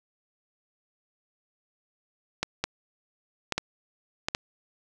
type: clicks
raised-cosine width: 0.2 ms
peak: -9 dBFS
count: 6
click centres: 2.43 / 2.64 / 3.523 / 3.58 / 4.285 / 4.349 s
effects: none